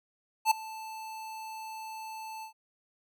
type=tone with ADSR envelope; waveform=square; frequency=880 Hz; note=A5; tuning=in tune; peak=-19 dBFS; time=0.45-2.53 s; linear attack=60 ms; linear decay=7 ms; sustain=-21 dB; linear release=100 ms; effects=none